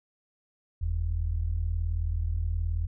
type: tone pair together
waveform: sine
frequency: 43.68 / 82.5 Hz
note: F1 / E2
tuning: +1 / +2 cents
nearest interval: major seventh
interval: 1101 cents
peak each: -29 / -28 dBFS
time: 0.81-2.87 s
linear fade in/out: 10 ms
effects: none